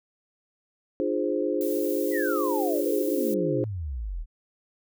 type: chord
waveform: sine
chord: D half-diminished seventh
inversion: none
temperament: equal with one note detuned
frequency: 299.8 / 349.2 / 415.3 / 523.3 Hz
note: D4 / F4 / Ab4 / C5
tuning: +36 / 0 / 0 / 0 cents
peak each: -29 dBFS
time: 1-3.64 s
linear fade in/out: 0 ms
type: noise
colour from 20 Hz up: violet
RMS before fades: -38 dBFS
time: 1.61-3.34 s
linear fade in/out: 0 ms
type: exponential sweep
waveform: sine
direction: down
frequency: 2047 to 35.85 Hz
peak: -29 dBFS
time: 2.11-4.26 s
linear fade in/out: 50 ms
effects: none